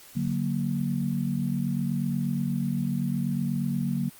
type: chord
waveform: sine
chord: D augmented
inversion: none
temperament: equal with one note detuned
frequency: 144.31 / 185 / 233.1 Hz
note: D3 / F#3 / A#3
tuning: -30 / 0 / 0 cents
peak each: -29 / -29 / -29 dBFS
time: 0.15-4.1 s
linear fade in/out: 20 ms
effects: white hiss -50 dBFS RMS until 4.19 s + Opus 48 kbps